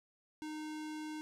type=tone with low-pass filter; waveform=square; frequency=307.7 Hz; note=D#4; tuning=19 cents flat; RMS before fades=-43 dBFS; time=0.42-1.21 s; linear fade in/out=0 ms; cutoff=9200 Hz; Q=0.75; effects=none